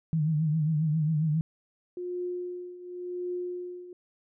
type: tone with vibrato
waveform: sine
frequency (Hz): 155.56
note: D#3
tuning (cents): 0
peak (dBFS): -23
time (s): 0.13-1.41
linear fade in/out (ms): 0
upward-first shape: triangle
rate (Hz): 7.4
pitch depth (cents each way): 94
type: tone with tremolo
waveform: sine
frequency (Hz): 357.4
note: F4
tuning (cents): +40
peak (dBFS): -29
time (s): 1.97-3.93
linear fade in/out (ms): 2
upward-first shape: triangle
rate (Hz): 0.92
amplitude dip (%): 80
effects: none